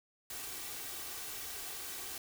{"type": "noise with comb filter", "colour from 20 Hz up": "white", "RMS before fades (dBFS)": -43, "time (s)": [0.3, 2.18], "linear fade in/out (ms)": 2, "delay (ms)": 2.6, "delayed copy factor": 0.5, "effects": []}